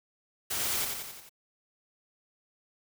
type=noise with echo; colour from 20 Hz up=white; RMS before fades=-32 dBFS; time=0.5-0.85 s; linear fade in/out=10 ms; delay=89 ms; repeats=5; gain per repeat=-4 dB; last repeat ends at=1.295 s; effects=none